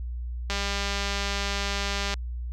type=click train; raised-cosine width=0.2 ms; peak=-12 dBFS; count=329; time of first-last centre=0.5-2.14 s; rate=200 Hz; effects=added 60 Hz sine -30 dBFS peak until 2.52 s